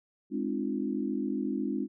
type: chord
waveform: sine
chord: D half-diminished seventh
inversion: second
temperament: equal with one note detuned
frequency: 207.7 / 261.6 / 301.4 / 349.2 Hz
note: Ab3 / C4 / D4 / F4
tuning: 0 / 0 / +45 / 0 cents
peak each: -34 / -33 / -34 / -37 dBFS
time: 0.3-1.88 s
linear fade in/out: 50 ms
effects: none